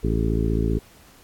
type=harmonic tone with a mistuned harmonic; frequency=55.4 Hz; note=A1; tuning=13 cents sharp; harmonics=1 / 2 / 3 / 4 / 5 / 6 / 7 / 8; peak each=-23 / -26 / -28 / -29 / -30 / -31 / -31 / -32 dBFS; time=0.03-0.79 s; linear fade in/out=10 ms; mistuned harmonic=8; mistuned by=-61 cents; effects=pink hiss -52 dBFS RMS until 1.23 s + AAC 64 kbps